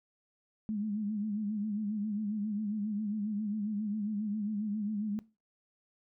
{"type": "tone with vibrato", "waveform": "sine", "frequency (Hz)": 210, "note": "G#3", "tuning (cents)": 19, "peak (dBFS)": -31, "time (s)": [0.69, 5.19], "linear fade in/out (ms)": 0, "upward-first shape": "sine", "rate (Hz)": 7.4, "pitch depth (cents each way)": 71, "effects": ["noise-tail reverb RT60 0.3 s tail -20 dB re dry"]}